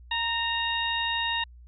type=harmonic tone with a mistuned harmonic; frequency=932.3 Hz; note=A#5; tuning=in tune; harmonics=1 / 2 / 3 / 4; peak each=-31 / -31 / -31 / -31 dBFS; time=0.11-1.44 s; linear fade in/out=5 ms; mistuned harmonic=2; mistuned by=-24 cents; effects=added 60 Hz sine -46 dBFS peak until 1.67 s